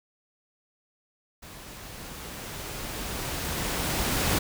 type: noise with level ramp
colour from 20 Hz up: pink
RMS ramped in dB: -45 to -25 dBFS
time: 1.42-4.39 s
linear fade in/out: 10 ms
effects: none